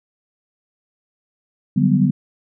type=chord; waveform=sine; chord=G major seventh; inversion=second; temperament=equal; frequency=146.83 / 185 / 196 / 246.9 Hz; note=D3 / F#3 / G3 / B3; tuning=0 / 0 / 0 / 0 cents; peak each=-18 dBFS; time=1.76-2.11 s; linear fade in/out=10 ms; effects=none